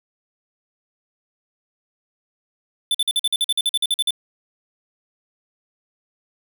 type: tone bursts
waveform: square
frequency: 3520 Hz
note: A7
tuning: in tune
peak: -17 dBFS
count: 15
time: 2.91-4.107 s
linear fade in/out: 2 ms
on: 35 ms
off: 48 ms
effects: none